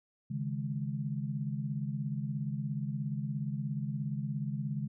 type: chord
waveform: sine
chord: C# suspended second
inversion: none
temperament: equal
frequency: 138.59 / 155.56 / 207.7 Hz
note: C#3 / D#3 / G#3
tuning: 0 / 0 / 0 cents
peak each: -35 / -38 / -38 dBFS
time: 0.3-4.88 s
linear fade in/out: 10 ms
effects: none